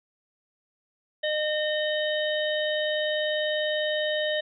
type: harmonic tone with a mistuned harmonic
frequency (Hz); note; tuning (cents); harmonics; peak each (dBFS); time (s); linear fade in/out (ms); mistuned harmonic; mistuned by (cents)
610; D#5; -34; 1 / 3 / 5 / 6; -26 / -31 / -33 / -34; 1.23-4.41; 10; 6; +35
effects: none